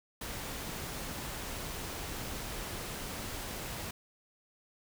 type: noise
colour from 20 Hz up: pink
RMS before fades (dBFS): -40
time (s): 0.21-3.91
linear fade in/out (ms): 5
effects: none